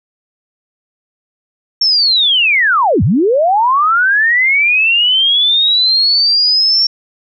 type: linear two-way sweep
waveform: sine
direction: down then up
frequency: 5490 to 80.1 to 5490 Hz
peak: -8 dBFS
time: 1.81-6.87 s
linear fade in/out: 5 ms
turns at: 3.03 s
effects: none